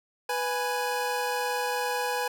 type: tone pair together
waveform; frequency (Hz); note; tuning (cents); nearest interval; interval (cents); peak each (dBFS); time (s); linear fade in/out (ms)
25% pulse; 493.9 / 830.6; B4 / G#5; 0 / 0; major sixth; 900; -26; 0.29-2.28; 5
effects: none